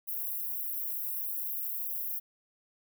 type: high-pass noise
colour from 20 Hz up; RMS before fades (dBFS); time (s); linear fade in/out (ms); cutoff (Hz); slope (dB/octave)
white; -35; 0.07-2.2; 20; 12000; 48
effects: none